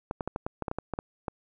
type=clicks; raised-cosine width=1 ms; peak=-17 dBFS; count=12; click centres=0.111 / 0.208 / 0.276 / 0.361 / 0.465 / 0.623 / 0.682 / 0.714 / 0.786 / 0.937 / 0.989 / 1.282 s; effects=none

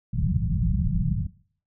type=low-pass noise; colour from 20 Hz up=white; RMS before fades=-24 dBFS; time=0.13-1.27 s; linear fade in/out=5 ms; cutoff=190 Hz; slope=96 dB/octave; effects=noise-tail reverb RT60 0.5 s tail -17 dB re dry

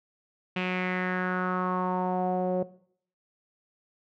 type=tone with low-pass filter sweep; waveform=sawtooth; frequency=183 Hz; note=F#3; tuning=19 cents flat; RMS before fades=-28 dBFS; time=0.56-2.63 s; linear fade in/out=5 ms; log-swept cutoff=2700 to 560 Hz; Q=4.4; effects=noise-tail reverb RT60 0.6 s tail -18 dB re dry

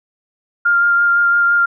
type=tone with vibrato; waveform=sine; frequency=1400 Hz; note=F6; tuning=4 cents sharp; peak=-10 dBFS; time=0.65-1.66 s; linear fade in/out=10 ms; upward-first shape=sine; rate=5.9 Hz; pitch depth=13 cents each way; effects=none

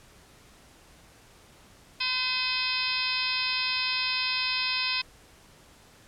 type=harmonic tone with a mistuned harmonic; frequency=510 Hz; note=C5; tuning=44 cents flat; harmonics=2 / 3 / 4 / 5 / 6 / 7 / 8 / 9 / 10; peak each=-37 / -40 / -38 / -30 / -37 / -36 / -34 / -38 / -32 dBFS; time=2-5.02 s; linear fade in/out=10 ms; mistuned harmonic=6; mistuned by=+51 cents; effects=pink hiss -55 dBFS RMS until 6.07 s + low-pass 11000 Hz 12 dB/octave

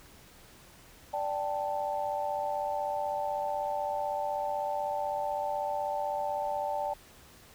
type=chord; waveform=sine; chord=D suspended fourth; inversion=none; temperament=equal; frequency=587.3 / 784 / 880 Hz; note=D5 / G5 / A5; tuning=0 / 0 / 0 cents; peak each=-34 dBFS; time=1.13-6.94 s; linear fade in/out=10 ms; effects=pink hiss -55 dBFS RMS until 7.54 s

